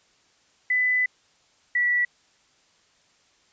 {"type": "tone pair in turn", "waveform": "sine", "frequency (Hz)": [2000, 1950.9], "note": ["B6", "B6"], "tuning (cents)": [21, -22], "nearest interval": "unison", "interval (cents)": 43, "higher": "first", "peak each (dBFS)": -19, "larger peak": "neither", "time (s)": [[0.7, 1.06], [1.75, 2.05]], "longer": "first", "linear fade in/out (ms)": 5, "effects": ["white hiss -62 dBFS RMS until 3.52 s", "resampled to 16000 Hz"]}